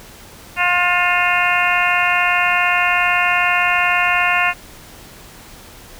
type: harmonic tone with a mistuned harmonic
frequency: 355.5 Hz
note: F4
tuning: 31 cents sharp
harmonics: 2 / 3 / 4 / 5 / 6 / 7 / 8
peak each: -21 / -21 / -21 / -21 / -21 / -21 / -21 dBFS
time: 0.56-4.54 s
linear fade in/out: 50 ms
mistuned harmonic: 8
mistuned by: -52 cents
effects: pink hiss -40 dBFS RMS until 5.99 s